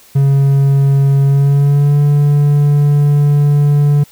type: tone with pitch glide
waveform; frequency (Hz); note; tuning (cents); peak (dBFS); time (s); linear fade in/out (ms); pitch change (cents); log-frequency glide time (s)
triangle; 138.4 to 145.2; C#3 to D3; -2 to -19; -5; 0.15-4.04; 10; +83; 1.25-1.99
effects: white hiss -44 dBFS RMS until 4.11 s